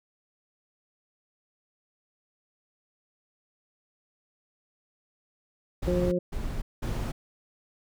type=noise bursts; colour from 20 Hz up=brown; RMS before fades=-31 dBFS; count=3; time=5.82-7.12 s; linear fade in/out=10 ms; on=300 ms; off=200 ms
type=harmonic tone; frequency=178.2 Hz; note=F3; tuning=35 cents sharp; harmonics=1 / 2 / 3; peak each=-28 / -28 / -28 dBFS; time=5.87-6.19 s; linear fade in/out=10 ms
effects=none